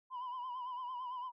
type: tone with vibrato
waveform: sine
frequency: 1000 Hz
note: B5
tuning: 21 cents sharp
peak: -37 dBFS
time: 0.1-1.32 s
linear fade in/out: 50 ms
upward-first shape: triangle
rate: 8.9 Hz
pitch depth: 83 cents each way
effects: tanh soft clip ceiling -38 dBFS